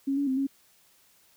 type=tone with pitch steps; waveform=sine; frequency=274.2 / 283.1 / 262.1 / 273.6 Hz; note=C#4 / C#4 / C4 / C#4; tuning=-19 / +37 / +3 / -23 cents; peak=-24 dBFS; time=0.07-0.47 s; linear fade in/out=10 ms; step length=100 ms; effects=white hiss -62 dBFS RMS until 1.36 s